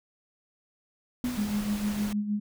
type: tone with exponential decay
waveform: sine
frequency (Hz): 246.9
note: B3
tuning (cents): 0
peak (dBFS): -24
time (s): 1.24-1.7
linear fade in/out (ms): 0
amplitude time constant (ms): 100
type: noise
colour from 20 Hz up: pink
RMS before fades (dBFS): -39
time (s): 1.24-2.13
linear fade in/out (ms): 5
type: tone with tremolo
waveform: sine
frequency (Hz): 207.7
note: G#3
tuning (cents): 0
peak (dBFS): -24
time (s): 1.37-2.4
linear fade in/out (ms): 10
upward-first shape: sine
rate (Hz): 6.5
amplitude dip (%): 60
effects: none